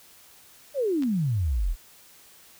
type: exponential sweep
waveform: sine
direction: down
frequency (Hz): 599 to 34.65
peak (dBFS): -22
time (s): 0.74-1.76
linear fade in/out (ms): 50
type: clicks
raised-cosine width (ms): 0.2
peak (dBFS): -24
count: 2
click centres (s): 1.024 / 1.035
effects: white hiss -53 dBFS RMS until 2.59 s